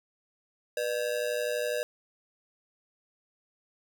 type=ring-modulated tone; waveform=square; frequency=546 Hz; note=C#5; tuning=26 cents flat; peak=-26 dBFS; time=0.77-1.83 s; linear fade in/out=0 ms; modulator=56 Hz; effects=10-bit